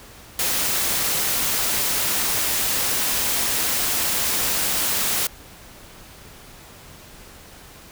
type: noise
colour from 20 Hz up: white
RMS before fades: -22 dBFS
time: 0.39-5.27 s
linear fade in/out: 2 ms
effects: pink hiss -44 dBFS RMS until 7.91 s